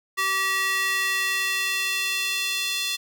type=tone with high-pass filter sweep; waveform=square; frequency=384.6 Hz; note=G4; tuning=33 cents flat; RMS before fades=-25 dBFS; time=0.17-2.97 s; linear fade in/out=20 ms; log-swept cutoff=1500 to 3300 Hz; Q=2.1; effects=none

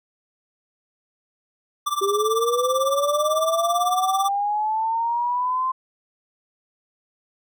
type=tone with tremolo; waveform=square; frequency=1174.7 Hz; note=D6; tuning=in tune; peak=-19 dBFS; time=1.86-4.29 s; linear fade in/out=10 ms; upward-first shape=triangle; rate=18 Hz; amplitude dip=95%
type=linear sweep; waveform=sine; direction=up; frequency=389.2 to 1046.5 Hz; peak=-20 dBFS; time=2.01-5.72 s; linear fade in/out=10 ms
effects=none

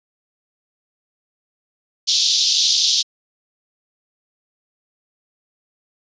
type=band-pass noise; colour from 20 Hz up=pink; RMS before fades=-17 dBFS; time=2.07-3.03 s; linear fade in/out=20 ms; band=3400 to 6100 Hz; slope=48 dB/octave; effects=resampled to 16000 Hz

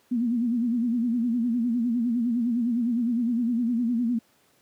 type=tone with vibrato; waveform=sine; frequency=237 Hz; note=A#3; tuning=29 cents sharp; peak=-21 dBFS; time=0.11-4.19 s; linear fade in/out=10 ms; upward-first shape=sine; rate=9.8 Hz; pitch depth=96 cents each way; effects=pink hiss -63 dBFS RMS until 4.61 s + high-pass 150 Hz 12 dB/octave

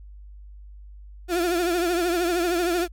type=tone with vibrato; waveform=35% pulse; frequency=348.2 Hz; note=F4; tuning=5 cents flat; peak=-19 dBFS; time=1.28-2.88 s; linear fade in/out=50 ms; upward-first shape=triangle; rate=13 Hz; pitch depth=98 cents each way; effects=added 50 Hz sine -40 dBFS peak until 2.92 s + MP3 96 kbps

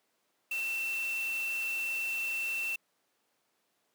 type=tone in noise; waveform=sine; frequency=2687 Hz; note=E7; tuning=33 cents sharp; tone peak=-31 dBFS; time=0.51-2.76 s; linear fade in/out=5 ms; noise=white; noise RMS=-45 dBFS; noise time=0.51-2.76 s; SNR=+11 dB; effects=pink hiss -75 dBFS RMS until 3.94 s + high-pass 300 Hz 12 dB/octave

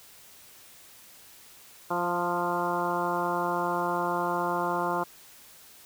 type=harmonic tone with a mistuned harmonic; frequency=174.61 Hz; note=F3; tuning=in tune; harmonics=1 / 2 / 3 / 4 / 5 / 6 / 7 / 8; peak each=-37 / -33 / -35 / -33 / -32 / -32 / -36 / -37 dBFS; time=1.9-5.04 s; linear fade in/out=10 ms; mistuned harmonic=5; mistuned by=+19 cents; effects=white hiss -52 dBFS RMS until 5.85 s

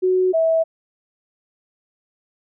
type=tone pair in turn; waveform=sine; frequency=370 / 650.6 Hz; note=F#4 / E5; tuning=0 / -23 cents; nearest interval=minor seventh; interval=977 cents; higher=second; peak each=-14 dBFS; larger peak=neither; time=0.02-0.33 / 0.33-0.64 s; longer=neither; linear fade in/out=20 ms; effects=none

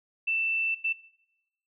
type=tone bursts at uneven times; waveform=sine; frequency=2665 Hz; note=E7; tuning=18 cents sharp; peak=-24 dBFS; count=2; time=0.27-0.75 / 0.84-0.93 s; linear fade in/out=10 ms; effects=noise-tail reverb RT60 1.0 s tail -22 dB re dry

